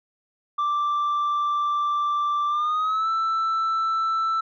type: tone with pitch glide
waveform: sine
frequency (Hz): 1174.7 to 1326.2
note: D6 to E6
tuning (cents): 0 to +10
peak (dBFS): -18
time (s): 0.58-4.41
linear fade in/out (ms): 10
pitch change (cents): +210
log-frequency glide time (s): 2.48-3.09
effects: tanh soft clip ceiling -20 dBFS